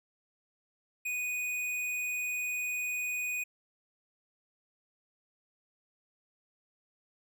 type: tone with hard clipping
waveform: sine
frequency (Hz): 2480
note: D#7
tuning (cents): -6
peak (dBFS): -33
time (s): 1.05-3.44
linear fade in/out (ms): 10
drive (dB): 13
effects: none